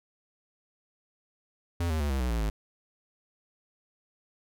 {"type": "tone with pitch steps", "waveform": "square", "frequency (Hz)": [85.5, 78.86, 72.73, 67.08, 61.87, 57.06, 52.63], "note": ["F2", "D#2", "D2", "C2", "B1", "A#1", "G#1"], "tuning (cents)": [-36, 24, -16, 44, 4, -36, 24], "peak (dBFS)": -27, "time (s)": [1.8, 2.5], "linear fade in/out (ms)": 5, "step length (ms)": 100, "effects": []}